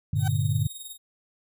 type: chord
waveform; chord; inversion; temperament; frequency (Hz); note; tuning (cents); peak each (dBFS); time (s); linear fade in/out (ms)
sine; G minor; none; equal; 98 / 116.54 / 146.83; G2 / Bb2 / D3; 0 / 0 / 0; -26; 0.13-0.67; 5
type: tone with tremolo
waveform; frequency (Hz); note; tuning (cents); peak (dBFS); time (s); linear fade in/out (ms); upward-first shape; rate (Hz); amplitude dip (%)
5% pulse; 3729; A#7; 0; -28; 0.15-0.98; 50; sine; 20; 60
type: tone with exponential growth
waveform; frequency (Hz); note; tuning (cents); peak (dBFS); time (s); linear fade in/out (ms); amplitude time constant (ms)
30% pulse; 764; G5; -45; -25; 0.18-0.28; 5; 20
effects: none